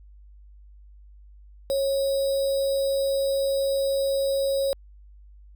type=tone with sample-and-hold; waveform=sine; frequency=547 Hz; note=C#5; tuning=23 cents flat; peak=-21 dBFS; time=1.7-4.73 s; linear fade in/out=0 ms; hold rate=4410 Hz; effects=added 50 Hz sine -46 dBFS peak until 5.55 s